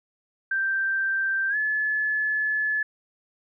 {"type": "tone with pitch glide", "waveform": "sine", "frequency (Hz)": [1569, 1720.9], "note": ["G6", "A6"], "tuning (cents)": [1, -39], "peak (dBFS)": -22, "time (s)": [0.51, 2.83], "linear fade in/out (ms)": 5, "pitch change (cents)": 160, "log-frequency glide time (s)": [1.49, 1.56], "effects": []}